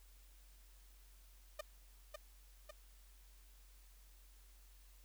sawtooth tone with echo, 605 Hz, D#5, 49 cents flat, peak -37 dBFS, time 1.59-1.61 s, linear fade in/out 5 ms, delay 550 ms, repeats 2, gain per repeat -4 dB, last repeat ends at 2.71 s, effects added 46 Hz sine -60 dBFS peak until 5.04 s + white hiss -69 dBFS RMS until 5.04 s

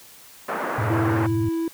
white band-pass noise, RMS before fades -27 dBFS, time 0.48-1.27 s, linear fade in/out 10 ms, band 210 to 1500 Hz, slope 24 dB/octave
sine tone with vibrato, 110 Hz, A2, in tune, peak -22 dBFS, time 0.78-1.49 s, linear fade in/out 5 ms, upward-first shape sine, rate 17 Hz, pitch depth 190 cents each way
triangle tone, 329.4 Hz, E4, 1 cent flat, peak -20 dBFS, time 0.9-1.68 s, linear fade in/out 2 ms
effects white hiss -47 dBFS RMS until 1.73 s

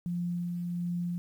sine tone with tremolo, 174.61 Hz, F3, in tune, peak -29 dBFS, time 0.06-1.18 s, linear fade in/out 0 ms, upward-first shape sine, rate 1.4 Hz, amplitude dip 25%, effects 10-bit

